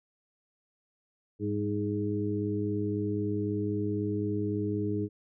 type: harmonic tone with a mistuned harmonic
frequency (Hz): 103.83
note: G#2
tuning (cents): 0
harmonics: 1 / 2 / 3 / 4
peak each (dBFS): -33 / -35 / -32 / -34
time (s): 1.39-5.09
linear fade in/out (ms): 50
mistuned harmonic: 2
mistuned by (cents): -48
effects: none